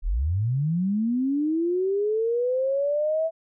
sine linear sweep, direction up, 30.87 to 657 Hz, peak -21 dBFS, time 0.02-3.31 s, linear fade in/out 50 ms, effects none

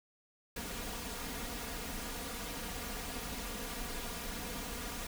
pink noise with comb filter, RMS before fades -41 dBFS, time 0.56-5.07 s, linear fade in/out 5 ms, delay 4.2 ms, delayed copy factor +0.7, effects none

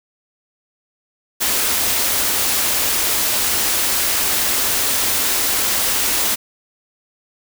white band-stop noise, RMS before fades -18 dBFS, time 1.4-6.36 s, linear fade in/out 20 ms, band 120 to 190 Hz, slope 96 dB/octave, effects none

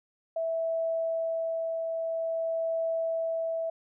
sine tone with tremolo, 656 Hz, E5, 9 cents flat, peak -26 dBFS, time 0.36-3.7 s, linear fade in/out 5 ms, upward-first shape triangle, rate 0.5 Hz, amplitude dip 30%, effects none

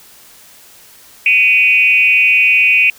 sine tone with frequency modulation, 2489 Hz, D#7, in tune, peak -7 dBFS, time 1.26-2.9 s, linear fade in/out 2 ms, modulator 224 Hz, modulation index 0.86, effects white hiss -42 dBFS RMS until 2.98 s

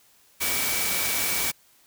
sine tone in noise, 2288 Hz, D7, 46 cents flat, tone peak -32 dBFS, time 0.4-1.52 s, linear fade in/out 20 ms, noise white, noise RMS -26 dBFS, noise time 0.4-1.52 s, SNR -9 dB, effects white hiss -59 dBFS RMS until 1.86 s

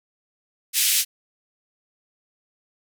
white band-pass noise, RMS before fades -20 dBFS, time 0.73-1.05 s, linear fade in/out 50 ms, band 2200 to 14000 Hz, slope 24 dB/octave, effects none

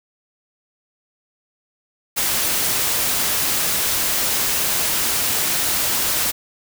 white noise, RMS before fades -20 dBFS, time 2.16-6.32 s, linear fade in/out 20 ms, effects none

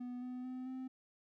triangle tone with pitch steps, 246.9 / 250.9 / 255 / 259.2 Hz, B3 / B3 / C4 / C4, 0 / +28 / -44 / -16 cents, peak -39 dBFS, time 0-0.88 s, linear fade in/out 10 ms, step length 220 ms, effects none

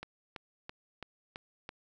click train, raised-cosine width 0.3 ms, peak -25 dBFS, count 6, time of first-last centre 0.03-1.691 s, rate 3.01 Hz, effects none

